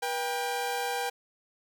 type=tone pair together; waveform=sawtooth; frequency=483.4 / 792.9 Hz; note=B4 / G5; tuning=-37 / +20 cents; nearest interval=major sixth; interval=857 cents; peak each=-30 / -27 dBFS; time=0.02-1.1 s; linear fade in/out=10 ms; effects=none